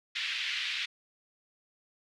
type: band-pass noise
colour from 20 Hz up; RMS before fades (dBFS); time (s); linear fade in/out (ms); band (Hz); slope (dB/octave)
white; -34; 0.15-0.86; 10; 1900 to 3500; 24
effects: none